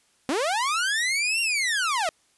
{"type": "linear two-way sweep", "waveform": "sawtooth", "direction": "up then down", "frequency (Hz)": [241.9, 2794, 607], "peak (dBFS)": -19, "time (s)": [0.29, 2.09], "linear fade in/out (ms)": 0, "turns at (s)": 1.41, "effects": ["white hiss -64 dBFS RMS until 2.37 s", "resampled to 24000 Hz"]}